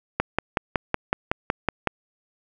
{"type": "click train", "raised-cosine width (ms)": 0.5, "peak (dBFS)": -5, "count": 10, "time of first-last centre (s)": [0.2, 1.873], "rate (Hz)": 5.38, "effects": []}